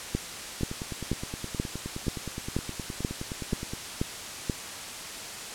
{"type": "two click trains", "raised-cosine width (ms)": 3, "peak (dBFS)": [-21, -13], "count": [31, 10], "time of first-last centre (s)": [[0.61, 3.735], [0.15, 4.498]], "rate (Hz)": [9.6, 2.07], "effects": ["white hiss -38 dBFS RMS until 5.54 s", "low-pass 9000 Hz 12 dB/octave"]}